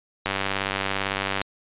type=click train; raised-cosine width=0.3 ms; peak=-8 dBFS; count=114; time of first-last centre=0.26-1.415 s; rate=97.8 Hz; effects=resampled to 8000 Hz